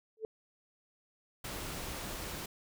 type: tone with exponential growth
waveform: sine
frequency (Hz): 440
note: A4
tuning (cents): 0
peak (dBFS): -30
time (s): 0.17-0.25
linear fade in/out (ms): 1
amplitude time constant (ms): 16
type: noise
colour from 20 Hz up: pink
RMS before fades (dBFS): -41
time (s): 1.44-2.46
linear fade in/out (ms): 5
effects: none